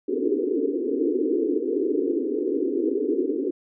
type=band-pass noise; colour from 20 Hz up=white; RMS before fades=-24 dBFS; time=0.08-3.51 s; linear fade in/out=10 ms; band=260 to 460 Hz; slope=96 dB/octave; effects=none

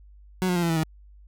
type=tone with pitch steps; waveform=30% pulse; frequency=184.9 / 179.22 / 173.72 / 168.38 / 163.21 / 158.2 Hz; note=F#3 / F3 / F3 / E3 / E3 / D#3; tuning=-1 / +45 / -9 / +37 / -17 / +29 cents; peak=-19 dBFS; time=0.42-0.834 s; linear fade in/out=0 ms; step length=69 ms; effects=added 50 Hz sine -47 dBFS peak until 1.27 s

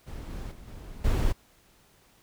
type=noise with level steps; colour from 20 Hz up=brown; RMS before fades=-38 / -36 / -46 / -42 / -25 dBFS; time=0.06-1.33 s; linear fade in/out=20 ms; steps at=0.3 / 0.51 / 0.67 / 1.04 s; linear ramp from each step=10 ms; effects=pink hiss -61 dBFS RMS until 2.22 s

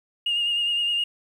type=tone with vibrato; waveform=sine; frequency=2836 Hz; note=F7; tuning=26 cents sharp; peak=-20 dBFS; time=0.26-1.04 s; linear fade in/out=5 ms; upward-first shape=triangle; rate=9.7 Hz; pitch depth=32 cents each way; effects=tanh soft clip ceiling -17 dBFS + 9-bit

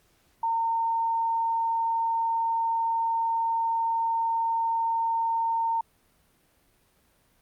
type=tone; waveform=sine; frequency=913 Hz; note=A#5; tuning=36 cents flat; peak=-23 dBFS; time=0.43-5.81 s; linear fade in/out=5 ms; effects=pink hiss -65 dBFS RMS until 7.41 s + Opus 48 kbps

